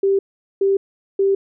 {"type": "tone bursts", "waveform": "sine", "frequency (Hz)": 392, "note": "G4", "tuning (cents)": 0, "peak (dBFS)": -13, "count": 3, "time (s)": [0.03, 1.35], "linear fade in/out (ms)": 5, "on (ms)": 160, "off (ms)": 420, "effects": []}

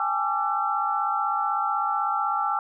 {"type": "tone cluster", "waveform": "sine", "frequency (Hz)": [803, 859, 1169, 1349], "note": ["G5", "A5", "D6", "E6"], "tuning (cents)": [41, -42, -8, 40], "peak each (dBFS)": [-28, -29, -30, -26], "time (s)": [0, 2.59], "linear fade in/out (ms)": 2, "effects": []}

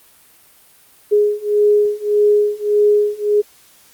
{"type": "beating tone pair", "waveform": "sine", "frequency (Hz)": [415.3, 417], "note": ["G#4", "G#4"], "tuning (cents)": [0, 7], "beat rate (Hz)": 1.7, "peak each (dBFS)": [-15, -14], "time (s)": [1.11, 3.42], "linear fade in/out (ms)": 20, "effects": ["white hiss -49 dBFS RMS until 3.93 s", "Opus 32 kbps"]}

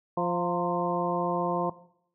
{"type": "harmonic tone with a mistuned harmonic", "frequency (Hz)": 174.61, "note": "F3", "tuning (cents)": 0, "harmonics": [1, 2, 3, 4, 5, 6], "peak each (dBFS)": [-32, -32, -32, -32, -32, -32], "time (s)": [0.17, 1.7], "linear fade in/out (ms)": 5, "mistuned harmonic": 5, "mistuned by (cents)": 70, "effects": ["noise-tail reverb RT60 0.7 s tail -18 dB re dry"]}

